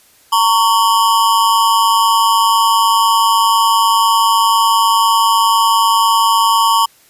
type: ring-modulated tone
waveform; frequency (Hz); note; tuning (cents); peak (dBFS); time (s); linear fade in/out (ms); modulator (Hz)
square; 1018; C6; -48; -7; 0.32-6.86; 10; 101
effects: white hiss -49 dBFS RMS until 7.09 s + resampled to 32000 Hz